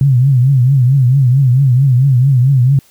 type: tone with vibrato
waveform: sine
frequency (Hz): 130.81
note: C3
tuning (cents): 0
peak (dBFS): -6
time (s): 0.01-2.79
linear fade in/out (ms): 2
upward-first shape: triangle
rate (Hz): 4.5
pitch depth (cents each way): 160
effects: white hiss -49 dBFS RMS until 2.9 s